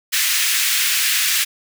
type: high-pass noise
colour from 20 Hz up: pink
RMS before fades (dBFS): -18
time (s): 0.12-1.45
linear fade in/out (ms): 20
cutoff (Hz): 1800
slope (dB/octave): 24
effects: none